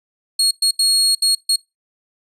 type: tone bursts at uneven times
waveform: 30% pulse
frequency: 4300 Hz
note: C8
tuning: 47 cents sharp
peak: -10 dBFS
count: 5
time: 0.39-0.51 / 0.62-0.71 / 0.79-1.15 / 1.22-1.35 / 1.49-1.56 s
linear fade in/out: 5 ms
effects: noise-tail reverb RT60 0.2 s tail -21 dB re dry + resampled to 32000 Hz